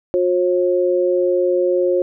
sine tone pair together, 359.4 / 539 Hz, F4 / C#5, +50 / -49 cents, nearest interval perfect fifth, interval 701 cents, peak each -16 / -17 dBFS, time 0.14-2.02 s, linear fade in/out 0 ms, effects none

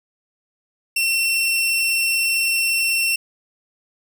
sawtooth tone, 2709 Hz, E7, 47 cents sharp, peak -14 dBFS, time 0.96-3.16 s, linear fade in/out 5 ms, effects none

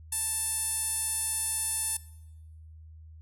sawtooth tone with band-pass filter, 884 Hz, A5, 8 cents sharp, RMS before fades -31 dBFS, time 0.12-1.97 s, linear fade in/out 5 ms, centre 10000 Hz, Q 6.4, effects noise-tail reverb RT60 1.0 s tail -21 dB re dry + added 79 Hz sine -46 dBFS peak until 3.21 s

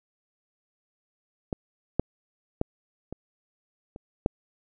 clicks, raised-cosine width 2 ms, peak -15 / -8 / -11 / -22 / -27 / -8 dBFS, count 6, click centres 1.528 / 1.996 / 2.614 / 3.126 / 3.961 / 4.261 s, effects none

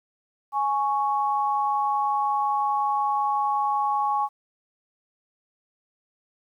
sine tone pair together, 834 / 1108.6 Hz, G#5 / C#6, +7 / 0 cents, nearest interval perfect fourth, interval 493 cents, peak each -23 / -25 dBFS, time 0.52-4.29 s, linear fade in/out 50 ms, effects 10-bit

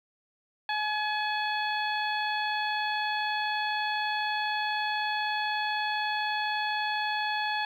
harmonic tone with a mistuned harmonic, 848 Hz, G#5, 36 cents sharp, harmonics 1 / 2 / 3 / 4 / 5, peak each -30 / -32 / -37 / -37 / -40 dBFS, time 0.69-7.65 s, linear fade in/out 2 ms, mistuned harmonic 5, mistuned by +45 cents, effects 10-bit

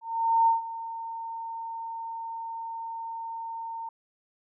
sine tone with ADSR envelope, 912 Hz, A#5, 38 cents flat, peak -17 dBFS, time 0.01-3.89 s, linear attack 460 ms, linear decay 140 ms, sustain -16 dB, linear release 4 ms, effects none

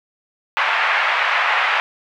white band-pass noise, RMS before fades -18 dBFS, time 0.57-1.8 s, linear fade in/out 0 ms, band 750 to 2400 Hz, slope 24 dB/octave, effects none

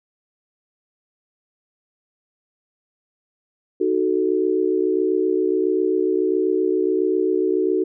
sine chord, D# diminished, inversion none, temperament equal with one note detuned, 311.1 / 372.6 / 440 Hz, D#4 / F#4 / A4, 0 / +12 / 0 cents, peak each -23 / -19 / -23 dBFS, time 3.8-7.84 s, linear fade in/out 10 ms, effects none

